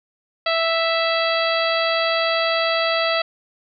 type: harmonic tone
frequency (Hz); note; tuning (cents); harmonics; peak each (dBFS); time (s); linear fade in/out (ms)
659.3; E5; 0; 1 / 2 / 3 / 4 / 5 / 6 / 7; -21 / -24 / -26 / -27 / -28 / -29 / -29; 0.46-3.22; 5
effects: none